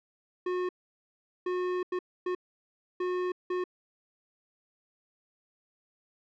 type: tone bursts at uneven times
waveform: square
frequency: 362.7 Hz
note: F#4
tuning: 34 cents flat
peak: -29 dBFS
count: 6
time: 0.46-0.69 / 1.46-1.83 / 1.92-1.99 / 2.26-2.35 / 3-3.32 / 3.5-3.64 s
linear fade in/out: 5 ms
effects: low-pass 2000 Hz 12 dB/octave